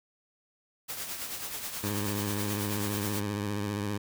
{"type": "noise with tremolo", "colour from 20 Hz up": "white", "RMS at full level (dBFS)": -35, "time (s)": [0.88, 3.21], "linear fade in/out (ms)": 20, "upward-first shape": "triangle", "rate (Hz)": 9.3, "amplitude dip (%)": 55}
{"type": "tone with vibrato", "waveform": "15% pulse", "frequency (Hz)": 102.6, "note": "G#2", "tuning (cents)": -21, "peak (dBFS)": -24, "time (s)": [1.83, 3.98], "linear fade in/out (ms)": 10, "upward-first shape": "triangle", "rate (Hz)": 15, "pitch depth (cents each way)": 70}
{"effects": []}